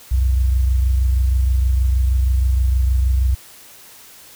sine tone pair together, 63.64 / 90 Hz, C2 / F#2, -47 / -47 cents, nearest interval tritone, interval 600 cents, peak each -13 / -25 dBFS, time 0.11-3.35 s, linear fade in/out 10 ms, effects white hiss -43 dBFS RMS until 4.35 s

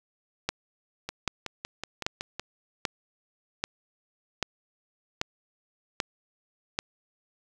two click trains, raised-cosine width 0.2 ms, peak -16 / -9 dBFS, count 8 / 9, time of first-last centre 1.09-2.396 / 0.49-6.789 s, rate 5.36 / 1.27 Hz, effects 7-bit

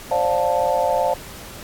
sine chord, D minor seventh, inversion third, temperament just, 528.6 / 587.3 / 704.8 / 881 Hz, C5 / D5 / F5 / A5, +18 / 0 / +16 / +2 cents, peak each -22 dBFS, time 0.11-1.14 s, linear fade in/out 5 ms, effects pink hiss -38 dBFS RMS until 1.63 s + AAC 64 kbps

